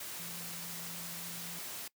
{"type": "tone in noise", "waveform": "sine", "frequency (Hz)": 171.4, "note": "F3", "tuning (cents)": -32, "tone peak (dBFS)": -49, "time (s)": [0.19, 1.59], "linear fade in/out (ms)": 5, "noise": "white", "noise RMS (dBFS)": -43, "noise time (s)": [0, 1.88], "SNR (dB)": -9, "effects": ["noise-tail reverb RT60 0.1 s tail -22 dB re dry", "high-pass 100 Hz 12 dB/octave"]}